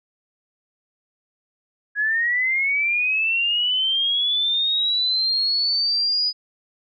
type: linear sweep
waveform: sine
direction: up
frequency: 1661.2 to 4969 Hz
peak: -18 dBFS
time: 1.95-6.33 s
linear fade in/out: 50 ms
effects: none